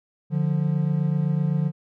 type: tone pair together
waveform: triangle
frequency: 147.5 / 175.34 Hz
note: D3 / F3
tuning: +8 / +7 cents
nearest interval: minor third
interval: 299 cents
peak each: -20 / -22 dBFS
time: 0.3-1.72 s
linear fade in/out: 50 ms
effects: none